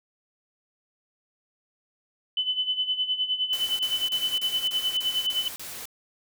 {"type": "tone with tremolo", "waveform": "sine", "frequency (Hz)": 3017, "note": "F#7", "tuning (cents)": 33, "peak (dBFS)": -21, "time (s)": [2.37, 5.48], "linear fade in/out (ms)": 2, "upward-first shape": "sine", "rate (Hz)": 9.7, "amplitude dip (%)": 75}
{"type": "noise bursts", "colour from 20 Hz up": "white", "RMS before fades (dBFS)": -38, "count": 8, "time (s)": [3.53, 5.855], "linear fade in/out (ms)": 0, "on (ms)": 260, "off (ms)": 35}
{"effects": []}